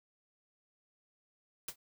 white noise with exponential decay, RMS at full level -34 dBFS, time 1.68-1.76 s, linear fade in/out 5 ms, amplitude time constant 17 ms, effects none

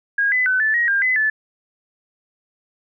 sine tone with pitch steps, 1634 / 2007 / 1512 / 1749 / 1891 / 1602 / 2021 / 1740 Hz, G#6 / B6 / F#6 / A6 / A#6 / G6 / B6 / A6, -29 / +27 / +37 / -11 / +24 / +37 / +39 / -20 cents, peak -15 dBFS, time 0.18-1.3 s, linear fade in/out 5 ms, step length 140 ms, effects none

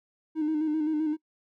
triangle tone with vibrato, 308.7 Hz, D#4, 14 cents flat, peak -21 dBFS, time 0.35-1.17 s, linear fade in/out 50 ms, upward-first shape square, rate 7.7 Hz, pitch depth 40 cents each way, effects noise-tail reverb RT60 0.1 s tail -24 dB re dry + tanh soft clip ceiling -21 dBFS

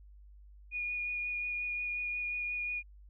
sine tone with vibrato, 2447 Hz, D#7, 29 cents flat, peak -33 dBFS, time 0.71-2.83 s, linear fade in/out 50 ms, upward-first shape sine, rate 5.6 Hz, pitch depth 11 cents each way, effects added 50 Hz sine -52 dBFS peak until 3.09 s

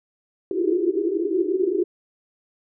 white band-pass noise, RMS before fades -22 dBFS, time 0.51-1.84 s, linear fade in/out 2 ms, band 330 to 400 Hz, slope 96 dB/octave, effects none

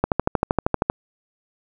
click train, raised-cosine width 1 ms, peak -3 dBFS, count 12, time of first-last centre 0.04-0.899 s, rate 12.8 Hz, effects none

